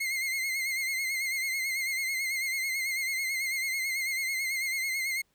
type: tone with vibrato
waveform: 40% pulse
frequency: 2116 Hz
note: C7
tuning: 19 cents sharp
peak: -28 dBFS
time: 0-5.22 s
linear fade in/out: 10 ms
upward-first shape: sine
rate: 9.1 Hz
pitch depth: 55 cents each way
effects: pink hiss -72 dBFS RMS until 5.34 s